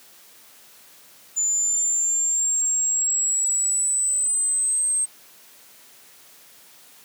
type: linear sweep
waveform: sine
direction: up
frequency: 7040 to 8372 Hz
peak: -19 dBFS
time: 1.36-5.06 s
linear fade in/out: 20 ms
effects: white hiss -50 dBFS RMS until 7.04 s + high-pass 150 Hz 12 dB/octave